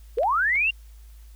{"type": "linear sweep", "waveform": "sine", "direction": "up", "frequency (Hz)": [412.7, 2838], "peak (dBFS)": -19, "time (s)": [0.17, 0.71], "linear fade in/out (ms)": 10}
{"type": "clicks", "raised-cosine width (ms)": 0.3, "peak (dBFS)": -26, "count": 3, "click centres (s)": [0.185, 0.233, 0.556]}
{"effects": ["added 54 Hz sine -43 dBFS peak until 1.35 s", "white hiss -60 dBFS RMS until 1.35 s"]}